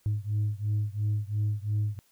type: beating tone pair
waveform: sine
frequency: 103.9 / 106.8 Hz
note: G#2 / G#2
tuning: +1 / +49 cents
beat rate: 2.9 Hz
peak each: -27 / -28 dBFS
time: 0.06-1.99 s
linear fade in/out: 0 ms
effects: tanh soft clip ceiling -22 dBFS + white hiss -66 dBFS RMS until 2.11 s